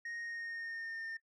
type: tone with pitch glide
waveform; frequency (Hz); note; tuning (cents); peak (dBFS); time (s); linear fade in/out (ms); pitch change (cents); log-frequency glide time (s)
sine; 1864.7 to 1812.7; A#6 to A#6; 0 to -49; -37; 0.05-1.17; 5; -49; 0.21-1.05
effects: noise-tail reverb RT60 0.1 s tail -21 dB re dry + tanh soft clip ceiling -39 dBFS